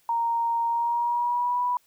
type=tone with pitch glide; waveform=sine; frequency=930 to 982.5 Hz; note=A#5 to B5; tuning=-4 to -9 cents; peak=-22 dBFS; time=0.09-1.77 s; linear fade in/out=2 ms; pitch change=+95 cents; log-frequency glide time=0.67-1.62 s; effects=white hiss -64 dBFS RMS until 1.86 s